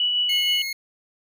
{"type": "tone with tremolo", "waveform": "sine", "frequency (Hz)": 2948, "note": "F#7", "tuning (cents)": -7, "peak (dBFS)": -18, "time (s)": [0, 0.62], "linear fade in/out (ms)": 2, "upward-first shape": "sine", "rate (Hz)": 6.3, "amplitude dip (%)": 25}
{"type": "tone", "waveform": "25% pulse", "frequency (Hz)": 2163, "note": "C#7", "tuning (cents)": -43, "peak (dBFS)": -23, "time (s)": [0.29, 0.73], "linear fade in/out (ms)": 5}
{"effects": []}